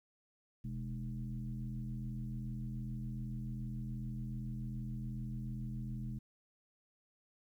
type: tone with frequency modulation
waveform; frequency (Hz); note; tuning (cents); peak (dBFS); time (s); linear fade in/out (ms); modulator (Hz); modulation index
sine; 127.4; C3; -46; -38; 0.64-6.19; 10; 82.6; 1.1
effects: 12-bit